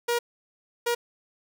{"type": "tone bursts at uneven times", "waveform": "sawtooth", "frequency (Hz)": 475.5, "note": "A#4", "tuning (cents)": 34, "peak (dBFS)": -19, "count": 2, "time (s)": [[0.08, 0.19], [0.86, 0.95]], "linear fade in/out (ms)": 10, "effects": []}